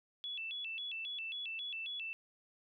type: tone with vibrato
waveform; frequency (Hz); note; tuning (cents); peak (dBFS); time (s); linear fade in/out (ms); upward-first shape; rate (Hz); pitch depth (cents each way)
sine; 3004; F#7; +26; -39; 0.24-2.13; 0; square; 3.7; 210
effects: none